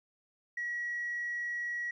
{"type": "tone", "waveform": "sine", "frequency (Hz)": 1918, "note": "A#6", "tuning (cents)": 49, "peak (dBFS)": -32, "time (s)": [0.57, 1.91], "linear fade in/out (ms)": 5, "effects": ["tanh soft clip ceiling -29 dBFS", "12-bit"]}